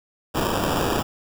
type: noise with sample-and-hold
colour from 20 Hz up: violet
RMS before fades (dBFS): -23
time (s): 0.34-1.03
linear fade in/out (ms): 20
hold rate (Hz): 2100
effects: none